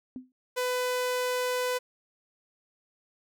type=tone with exponential decay; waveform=sine; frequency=255.2 Hz; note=C4; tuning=43 cents flat; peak=-32 dBFS; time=0.16-0.32 s; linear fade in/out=1 ms; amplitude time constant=33 ms
type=tone; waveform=sawtooth; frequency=500 Hz; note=B4; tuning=21 cents sharp; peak=-23 dBFS; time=0.56-1.79 s; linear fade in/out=20 ms
effects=none